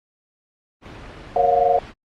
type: noise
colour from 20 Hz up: pink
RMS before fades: -37 dBFS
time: 0.81-1.94 s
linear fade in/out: 50 ms
type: chord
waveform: sine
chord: Gb major seventh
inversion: first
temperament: equal with one note detuned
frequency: 466.2 / 554.4 / 698.5 / 721.4 Hz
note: Bb4 / Db5 / F5 / Gb5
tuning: 0 / 0 / 0 / -44 cents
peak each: -22 / -20 / -19 / -18 dBFS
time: 1.36-1.79 s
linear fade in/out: 2 ms
effects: low-pass 3000 Hz 12 dB/octave + Opus 24 kbps